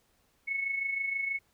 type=tone with amplitude modulation; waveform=sine; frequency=2201 Hz; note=C#7; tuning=13 cents flat; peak=-27 dBFS; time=0.47-1.39 s; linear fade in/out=20 ms; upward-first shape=sine; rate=26.3 Hz; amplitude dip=55%; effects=pink hiss -70 dBFS RMS until 1.53 s